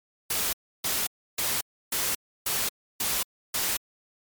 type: noise bursts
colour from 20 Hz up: white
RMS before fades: -27 dBFS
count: 7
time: 0.3-3.77 s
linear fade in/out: 5 ms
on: 230 ms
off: 310 ms
effects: MP3 96 kbps